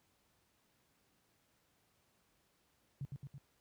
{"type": "tone with echo", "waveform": "sine", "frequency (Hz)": 138.59, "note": "C#3", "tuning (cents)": 0, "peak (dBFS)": -38, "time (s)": [3.01, 3.05], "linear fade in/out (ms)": 0, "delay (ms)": 110, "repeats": 3, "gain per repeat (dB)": -3, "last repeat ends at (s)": 3.38, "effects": ["pink hiss -75 dBFS RMS until 3.6 s", "high-pass 60 Hz 12 dB/octave"]}